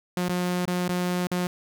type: tone with dropouts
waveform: sawtooth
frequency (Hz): 179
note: F3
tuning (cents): +43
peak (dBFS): -20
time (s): 0.17-1.47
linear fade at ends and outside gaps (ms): 2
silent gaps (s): 0.285-0.294 / 0.654-0.676 / 0.882-0.892 / 1.271-1.315
effects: none